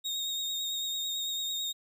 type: tone with vibrato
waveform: 35% pulse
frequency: 3723 Hz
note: A#7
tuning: 3 cents flat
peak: -30 dBFS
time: 0.04-1.73 s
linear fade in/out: 20 ms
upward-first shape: sine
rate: 9 Hz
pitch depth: 29 cents each way
effects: none